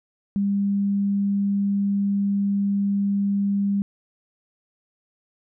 sine tone, 200 Hz, G3, 35 cents sharp, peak -19 dBFS, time 0.36-3.82 s, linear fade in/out 0 ms, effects none

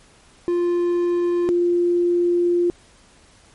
triangle / sine tone pair in turn, 349.2 / 349.2 Hz, F4 / F4, 0 / 0 cents, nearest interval unison, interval 0 cents, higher neither, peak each -15 dBFS, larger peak neither, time 0.48-1.49 / 1.49-2.7 s, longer second, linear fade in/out 0 ms, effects pink hiss -52 dBFS RMS until 3.54 s + MP3 48 kbps

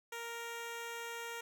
10% pulse tone, 466.2 Hz, A#4, in tune, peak -33 dBFS, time 0.12-1.41 s, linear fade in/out 5 ms, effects none

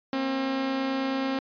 sawtooth tone pair together, 238.5 / 267.7 Hz, A#3 / C4, +40 / +40 cents, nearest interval major second, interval 200 cents, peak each -33 / -22 dBFS, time 0.13-1.39 s, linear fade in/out 2 ms, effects resampled to 11025 Hz

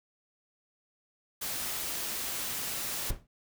white noise, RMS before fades -35 dBFS, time 1.41-3.11 s, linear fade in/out 10 ms
brown noise with exponential decay, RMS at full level -29 dBFS, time 3.1-3.27 s, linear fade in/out 2 ms, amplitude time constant 36 ms
effects none

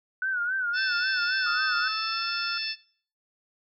sine tone with vibrato, 1482 Hz, F#6, 2 cents sharp, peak -25 dBFS, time 0.22-1.88 s, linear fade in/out 2 ms, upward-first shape sine, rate 3.7 Hz, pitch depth 94 cents each way
harmonic tone, 880 Hz, A5, in tune, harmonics 2 / 3 / 4 / 5 / 6, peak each -39 / -35 / -37 / -35 / -33 dBFS, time 0.73-2.76 s, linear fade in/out 50 ms
sine tone with pitch glide, 1258 to 1387.8 Hz, D#6 to F6, +19 to -11 cents, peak -31 dBFS, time 1.46-2.58 s, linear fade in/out 5 ms, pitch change +170 cents, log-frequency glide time 1.76-2.32 s
effects noise-tail reverb RT60 0.5 s tail -20 dB re dry

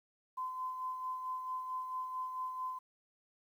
sine tone with tremolo, 1025 Hz, C6, 36 cents flat, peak -35 dBFS, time 0.37-2.79 s, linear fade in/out 10 ms, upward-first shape sine, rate 4.5 Hz, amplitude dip 45%, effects 11-bit

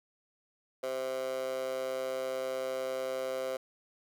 15% pulse tone with high-pass filter, 130.81 Hz, C3, in tune, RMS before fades -35 dBFS, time 0.83-3.57 s, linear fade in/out 5 ms, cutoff 550 Hz, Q 4.1, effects none

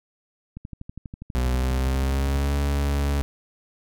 click train, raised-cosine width 5 ms, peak -23 dBFS, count 23, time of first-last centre 0.57-2.359 s, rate 12.3 Hz
40% pulse tone with pitch glide, 62.7 to 70.79 Hz, B1 to C#2, +27 to +37 cents, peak -20 dBFS, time 1.35-3.22 s, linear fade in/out 0 ms, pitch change +210 cents, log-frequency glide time 1.47-2.54 s
effects none

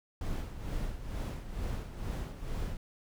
brown noise with tremolo, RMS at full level -34 dBFS, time 0.21-2.77 s, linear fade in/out 2 ms, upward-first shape sine, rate 2.2 Hz, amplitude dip 65%, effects none

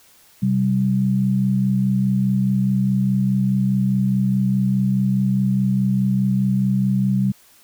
sine tone pair together, 129.38 / 194.2 Hz, C3 / G3, -19 / -16 cents, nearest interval perfect fifth, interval 703 cents, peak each -20 / -17 dBFS, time 0.42-7.32 s, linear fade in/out 10 ms, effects white hiss -52 dBFS RMS until 7.63 s

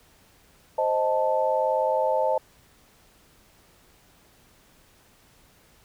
sine chord, A diminished, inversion first, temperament equal, 523.3 / 622.3 / 880 Hz, C5 / Eb5 / A5, 0 / 0 / 0 cents, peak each -25 dBFS, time 0.78-2.38 s, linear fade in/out 5 ms, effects pink hiss -58 dBFS RMS until 5.84 s

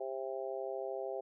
harmonic tone, 132.7 Hz, C3, 25 cents sharp, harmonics 3 / 4 / 5 / 6, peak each -41 / -41 / -42 / -47 dBFS, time 0-1.21 s, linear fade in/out 10 ms, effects none

